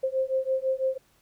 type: beating tone pair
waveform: sine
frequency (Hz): 523.3 / 529.3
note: C5 / C5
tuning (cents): 0 / +20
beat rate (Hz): 6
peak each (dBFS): -27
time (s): 0.03-0.98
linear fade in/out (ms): 10
effects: pink hiss -64 dBFS RMS until 1.21 s